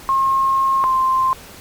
sine tone pair in turn, 1074 / 1047 Hz, C6 / C6, +45 / +1 cents, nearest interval unison, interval 44 cents, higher first, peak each -13 dBFS, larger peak neither, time 0.09-0.84 / 0.84-1.33 s, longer first, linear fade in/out 0 ms, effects pink hiss -39 dBFS RMS until 1.6 s + MP3 96 kbps

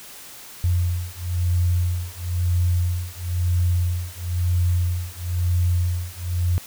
sine beating tone pair, 87.6 / 88.6 Hz, F2 / F2, +6 / +25 cents, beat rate 1 Hz, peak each -22 dBFS, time 0.64-6.58 s, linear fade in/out 0 ms, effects white hiss -41 dBFS RMS until 6.66 s

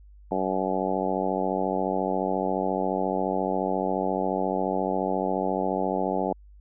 harmonic tone, 94.3 Hz, F#2, 33 cents sharp, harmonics 2 / 3 / 4 / 5 / 6 / 7 / 8 / 9, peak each -32 / -32 / -32 / -32 / -32 / -32 / -32 / -32 dBFS, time 0.31-6.33 s, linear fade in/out 5 ms, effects added 50 Hz sine -47 dBFS peak until 6.6 s

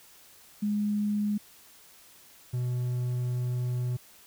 sine / triangle tone pair in turn, 207.7 / 123.89 Hz, G#3 / B2, 0 / +6 cents, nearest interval major sixth, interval 894 cents, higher first, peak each -25 dBFS, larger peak neither, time 0.62-1.38 / 2.53-3.97 s, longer second, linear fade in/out 10 ms, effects white hiss -55 dBFS RMS until 4.26 s

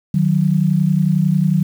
sine tone pair together, 153.9 / 185 Hz, D#3 / F#3, -19 / 0 cents, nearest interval minor third, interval 319 cents, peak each -15 dBFS, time 0.14-1.63 s, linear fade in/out 5 ms, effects 7-bit

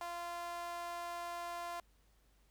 sawtooth tone with high-pass filter, 345.5 Hz, F4, 19 cents flat, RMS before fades -43 dBFS, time 0.01-1.8 s, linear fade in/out 2 ms, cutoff 830 Hz, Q 8.1, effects added 50 Hz sine -68 dBFS peak until 2.5 s + pink hiss -74 dBFS RMS until 2.5 s

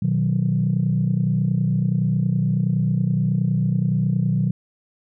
sine chord, B major, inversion none, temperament equal, 123.47 / 155.56 / 185 Hz, B2 / D#3 / F#3, 0 / 0 / 0 cents, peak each -21 dBFS, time 0.02-4.51 s, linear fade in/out 5 ms, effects tanh soft clip ceiling -10 dBFS

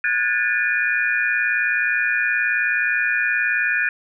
sine tone cluster, 1459 / 1640 / 1759 / 2442 Hz, F#6 / G#6 / A6 / D#7, -25 / -22 / -1 / -33 cents, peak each -23 dBFS, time 0.04-3.89 s, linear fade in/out 2 ms, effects none

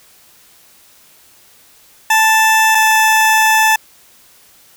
20% pulse tone pair in turn, 880 / 876.3 Hz, A5 / A5, 0 / -7 cents, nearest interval unison, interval 7 cents, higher first, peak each -4 dBFS, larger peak neither, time 2.1-2.75 / 2.75-3.76 s, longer second, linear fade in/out 5 ms, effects white hiss -47 dBFS RMS until 4.76 s

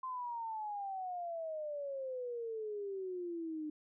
sine exponential sweep, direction down, 1046.5 to 300.7 Hz, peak -38 dBFS, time 0.03-3.7 s, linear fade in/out 5 ms, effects none

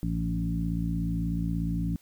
harmonic tone with a mistuned harmonic, 56.6 Hz, A1, 50 cents sharp, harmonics 1 / 2 / 3 / 4 / 5, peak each -32 / -35 / -29 / -39 / -35 dBFS, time 0.03-1.96 s, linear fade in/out 0 ms, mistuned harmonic 2, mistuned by -21 cents, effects white hiss -62 dBFS RMS until 2.01 s

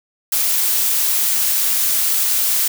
blue noise, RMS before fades -17 dBFS, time 0.32-2.68 s, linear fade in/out 5 ms, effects none

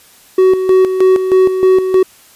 triangle tone with tremolo, 374.8 Hz, F#4, 22 cents sharp, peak -3 dBFS, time 0.38-2.03 s, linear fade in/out 5 ms, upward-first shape square, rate 3.2 Hz, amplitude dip 60%, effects white hiss -44 dBFS RMS until 2.35 s + resampled to 32000 Hz

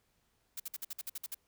blue noise bursts, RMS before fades -40 dBFS, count 10, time 0.57-1.346 s, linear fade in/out 5 ms, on 29 ms, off 54 ms, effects pink hiss -75 dBFS RMS until 1.47 s

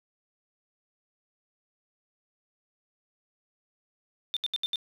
sine tone bursts, 3582 Hz, A7, 30 cents sharp, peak -25 dBFS, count 5, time 4.34-4.758 s, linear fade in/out 0 ms, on 26 ms, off 72 ms, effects tanh soft clip ceiling -21 dBFS + 9-bit

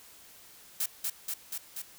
blue noise with echo, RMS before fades -30 dBFS, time 0.8-0.86 s, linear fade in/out 5 ms, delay 240 ms, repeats 4, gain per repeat -2 dB, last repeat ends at 1.82 s, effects white hiss -54 dBFS RMS until 1.98 s

